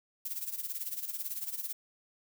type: noise with tremolo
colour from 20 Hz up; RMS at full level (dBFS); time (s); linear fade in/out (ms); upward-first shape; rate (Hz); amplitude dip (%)
violet; -35; 0.25-1.73; 5; sine; 18; 75
effects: none